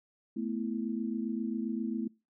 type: chord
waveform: sine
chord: A suspended second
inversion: none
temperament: just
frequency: 220 / 247.5 / 330 Hz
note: A3 / B3 / E4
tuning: 0 / +4 / +2 cents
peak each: -34 / -36 / -38 dBFS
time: 0.36-2.08 s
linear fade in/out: 10 ms
effects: noise-tail reverb RT60 0.3 s tail -25 dB re dry